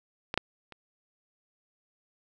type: clicks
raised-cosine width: 0.3 ms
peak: -15 / -8 / -29 dBFS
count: 3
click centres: 0.341 / 0.376 / 0.723 s
effects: none